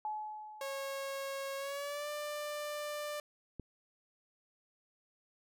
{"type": "tone with exponential decay", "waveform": "sine", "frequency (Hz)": 854, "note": "G#5", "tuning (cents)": 48, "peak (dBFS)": -34, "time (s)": [0.05, 1.53], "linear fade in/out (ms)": 1, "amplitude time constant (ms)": 320}
{"type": "tone with pitch glide", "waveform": "sawtooth", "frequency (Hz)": [547, 593.1], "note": ["C#5", "D5"], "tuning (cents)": [-23, 17], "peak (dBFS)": -34, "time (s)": [0.61, 3.2], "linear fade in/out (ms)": 2, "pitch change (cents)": 140, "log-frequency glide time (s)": [1.57, 2.09]}
{"type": "click", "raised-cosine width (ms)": 3, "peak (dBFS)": -30, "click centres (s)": 3.597}
{"effects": []}